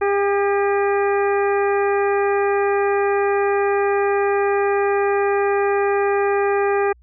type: harmonic tone with a mistuned harmonic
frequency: 401.8 Hz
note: G4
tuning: 43 cents sharp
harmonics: 1 / 2 / 3 / 4 / 5 / 6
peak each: -17 / -23 / -27 / -29 / -31 / -33 dBFS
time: 0.01-6.93 s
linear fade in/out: 10 ms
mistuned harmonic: 5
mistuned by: -53 cents
effects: added 60 Hz sine -48 dBFS peak until 7.02 s